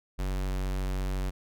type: tone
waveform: square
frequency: 47.11 Hz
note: F#1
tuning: 32 cents sharp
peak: -29 dBFS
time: 0.18-1.31 s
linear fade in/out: 20 ms
effects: none